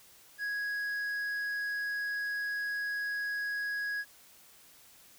triangle tone with hard clipping, 1661.2 Hz, G#6, in tune, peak -33 dBFS, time 0.38-4.05 s, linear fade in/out 50 ms, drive 7 dB, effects white hiss -58 dBFS RMS until 5.18 s

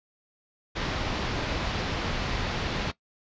pink low-pass noise, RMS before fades -30 dBFS, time 0.75-2.92 s, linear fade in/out 20 ms, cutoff 4800 Hz, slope 24 dB/octave, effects noise-tail reverb RT60 0.1 s tail -18 dB re dry + resampled to 16000 Hz

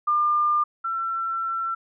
sine tone pair in turn, 1200 / 1347 Hz, D6 / E6, +37 / +37 cents, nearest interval major second, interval 200 cents, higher second, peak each -18 / -24 dBFS, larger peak first, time 0.07-0.64 / 0.84-1.75 s, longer second, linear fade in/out 10 ms, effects none

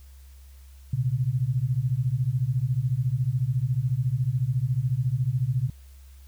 sine beating tone pair, 120 / 134 Hz, B2 / C3, -49 / +42 cents, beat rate 14 Hz, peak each -25 dBFS, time 0.93-5.7 s, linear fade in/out 5 ms, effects added 67 Hz sine -45 dBFS peak until 6.27 s + white hiss -60 dBFS RMS until 6.27 s

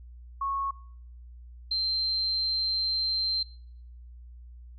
sine tone pair in turn, 1100 / 4134 Hz, C#6 / C8, -14 / -22 cents, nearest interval octave + major seventh, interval 2292 cents, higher second, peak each -27 / -25 dBFS, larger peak second, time 0.41-0.71 / 1.71-3.43 s, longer second, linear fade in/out 5 ms, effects noise-tail reverb RT60 0.7 s tail -25 dB re dry + added 60 Hz sine -44 dBFS peak until 4.78 s

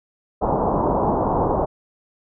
white low-pass noise, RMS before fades -20 dBFS, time 0.41-1.66 s, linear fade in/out 20 ms, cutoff 1000 Hz, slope 48 dB/octave, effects none

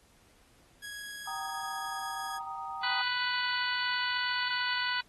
sawtooth tone, 1661.2 Hz, G#6, in tune, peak -37 dBFS, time 0.82-2.39 s, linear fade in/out 20 ms
sine chord, Eb major, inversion first, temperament just, 777.8 / 933.4 / 1244.5 Hz, G5 / Bb5 / Eb6, -14 / +2 / 0 cents, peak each -40 dBFS, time 1.27-3.02 s, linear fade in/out 5 ms
harmonic tone, 494.8 Hz, B4, 3 cents sharp, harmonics 2 / 3 / 4 / 5 / 6 / 7 / 8 / 9, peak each -36 / -33 / -37 / -44 / -37 / -45 / -44 / -38 dBFS, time 2.83-5.01 s, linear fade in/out 5 ms
effects pink hiss -64 dBFS RMS until 5.08 s + AAC 32 kbps

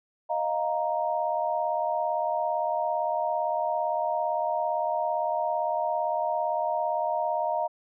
sine chord, Eb suspended second, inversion none, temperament just, 622.3 / 700 / 933.4 Hz, Eb5 / F5 / Bb5, 0 / +4 / +2 cents, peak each -29 dBFS, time 0.29-7.68 s, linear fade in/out 20 ms, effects none

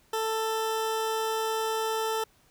20% pulse tone, 442.6 Hz, A4, 10 cents sharp, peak -22 dBFS, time 0.13-2.24 s, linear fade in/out 5 ms, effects pink hiss -63 dBFS RMS until 2.5 s

